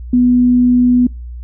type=tone; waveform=sine; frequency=246.9 Hz; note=B3; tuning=in tune; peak=-7 dBFS; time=0.13-1.07 s; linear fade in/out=5 ms; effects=noise-tail reverb RT60 0.3 s tail -26 dB re dry + added 60 Hz sine -25 dBFS peak until 1.43 s